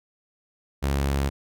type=tone; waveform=sawtooth; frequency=69.3 Hz; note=C#2; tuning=in tune; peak=-18 dBFS; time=0.82-1.3 s; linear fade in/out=20 ms; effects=none